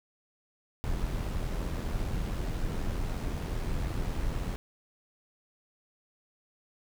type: noise with amplitude modulation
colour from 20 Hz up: brown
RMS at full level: -30 dBFS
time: 0.84-4.56 s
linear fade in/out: 0 ms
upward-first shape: sine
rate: 85.2 Hz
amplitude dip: 40%
effects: none